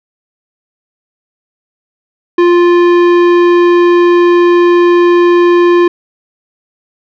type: tone with tanh clipping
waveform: sine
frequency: 349.2 Hz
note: F4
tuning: in tune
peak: -6 dBFS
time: 2.38-5.88 s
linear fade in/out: 5 ms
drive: 15 dB
effects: none